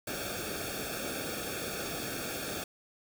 pink noise with comb filter, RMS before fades -37 dBFS, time 0.07-2.64 s, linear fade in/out 5 ms, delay 1 ms, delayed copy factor -0.95, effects none

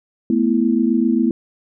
sine chord, A suspended second, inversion none, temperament just, 220 / 247.5 / 330 Hz, A3 / B3 / E4, 0 / +4 / +2 cents, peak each -18 / -17 / -19 dBFS, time 0.3-1.31 s, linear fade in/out 2 ms, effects none

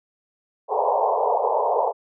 white band-pass noise, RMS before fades -21 dBFS, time 0.68-1.93 s, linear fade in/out 50 ms, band 420 to 1000 Hz, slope 96 dB/octave, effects none

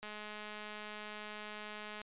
click train, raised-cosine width 0.3 ms, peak -30 dBFS, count 420, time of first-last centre 0.03-2.016 s, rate 211 Hz, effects resampled to 8000 Hz

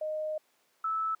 sine tone pair in turn, 618 / 1309.5 Hz, D#5 / E6, -12 / -12 cents, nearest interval octave + minor second, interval 1300 cents, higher second, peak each -30 / -28 dBFS, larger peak second, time 0.01-0.38 / 0.84-1.15 s, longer first, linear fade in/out 5 ms, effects pink hiss -69 dBFS RMS until 1.2 s + high-pass 400 Hz 12 dB/octave

